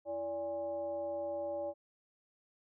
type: tone with frequency modulation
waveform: sine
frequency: 577 Hz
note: D5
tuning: 31 cents flat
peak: -35 dBFS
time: 0.05-1.74 s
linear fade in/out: 50 ms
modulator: 244 Hz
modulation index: 0.61
effects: none